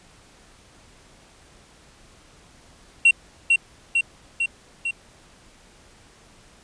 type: tone with echo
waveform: triangle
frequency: 2738 Hz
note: F7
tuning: 35 cents flat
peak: -9 dBFS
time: 3.05-3.11 s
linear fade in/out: 5 ms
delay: 450 ms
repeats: 4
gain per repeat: -3 dB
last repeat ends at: 4.91 s
effects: pink hiss -52 dBFS RMS until 6.63 s + resampled to 22050 Hz